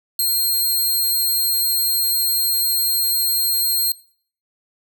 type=tone; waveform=5% pulse; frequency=4202 Hz; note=C8; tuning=7 cents sharp; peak=-10 dBFS; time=0.19-3.92 s; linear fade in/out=2 ms; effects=noise-tail reverb RT60 0.5 s tail -18 dB re dry